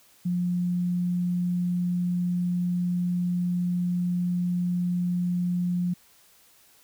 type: tone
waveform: sine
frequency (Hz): 177.4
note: F3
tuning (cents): +27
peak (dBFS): -23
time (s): 0.25-5.94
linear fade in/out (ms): 10
effects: white hiss -58 dBFS RMS until 6.83 s